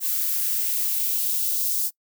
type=noise with high-pass filter sweep; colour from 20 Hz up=violet; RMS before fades=-24 dBFS; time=0-1.91 s; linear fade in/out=50 ms; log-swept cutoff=940 to 4900 Hz; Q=1.2; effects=noise-tail reverb RT60 0.1 s tail -24 dB re dry